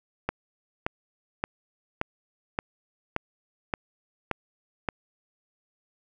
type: click train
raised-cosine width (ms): 0.5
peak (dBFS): -11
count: 9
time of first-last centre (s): 0.29-4.888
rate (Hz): 1.74
effects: none